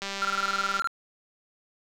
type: click train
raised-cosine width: 0.2 ms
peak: -16 dBFS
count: 154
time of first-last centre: 0.02-0.797 s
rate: 197 Hz
type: tone bursts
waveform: triangle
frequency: 1376 Hz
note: F6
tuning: 26 cents flat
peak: -22 dBFS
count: 13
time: 0.22-0.873 s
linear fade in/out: 0 ms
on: 29 ms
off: 23 ms
effects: none